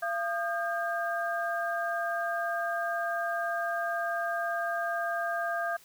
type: tone cluster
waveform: sine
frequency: 683 / 1224 / 1601 Hz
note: F5 / D#6 / G6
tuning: -39 / -29 / +36 cents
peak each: -31 / -36 / -33 dBFS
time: 0.02-5.77 s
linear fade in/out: 10 ms
effects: white hiss -57 dBFS RMS until 5.84 s